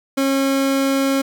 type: tone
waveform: 30% pulse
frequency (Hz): 272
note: C#4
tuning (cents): -33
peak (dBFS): -13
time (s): 0.17-1.22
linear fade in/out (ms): 10
effects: none